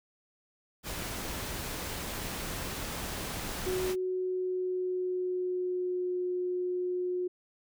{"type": "noise", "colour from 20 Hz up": "pink", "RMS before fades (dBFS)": -37, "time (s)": [0.83, 3.96], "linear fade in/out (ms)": 50}
{"type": "tone with pitch glide", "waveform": "sine", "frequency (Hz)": [370, 361.3], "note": ["F#4", "F#4"], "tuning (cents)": [0, -41], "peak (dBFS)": -29, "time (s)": [3.66, 7.28], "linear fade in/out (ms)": 10, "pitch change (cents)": -41, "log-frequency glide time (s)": [3.98, 6.2]}
{"effects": []}